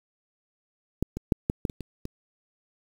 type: clicks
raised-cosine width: 3 ms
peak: -11 / -19 / -7 / -10 / -12 / -24 / -23 / -21 dBFS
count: 8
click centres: 1.026 / 1.17 / 1.322 / 1.499 / 1.652 / 1.698 / 1.807 / 2.054 s
effects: 7-bit